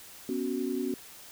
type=chord; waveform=sine; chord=B suspended second; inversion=none; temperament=just; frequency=246.9 / 277.8 / 370.4 Hz; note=B3 / C#4 / F#4; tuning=0 / +4 / +2 cents; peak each=-33 dBFS; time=0.29-0.94 s; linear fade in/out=2 ms; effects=white hiss -49 dBFS RMS until 1.31 s